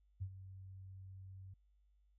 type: tone with ADSR envelope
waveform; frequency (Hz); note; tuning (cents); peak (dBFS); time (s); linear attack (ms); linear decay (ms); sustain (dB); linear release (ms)
sine; 95; F#2; +46; -37; 0.2-1.54; 21; 68; -13; 7
effects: added 50 Hz sine -69 dBFS peak until 2.18 s